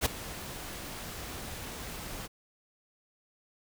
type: noise with ADSR envelope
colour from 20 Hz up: pink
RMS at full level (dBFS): -24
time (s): 0.01-2.28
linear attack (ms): 46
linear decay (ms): 10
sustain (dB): -17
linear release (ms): 28
effects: none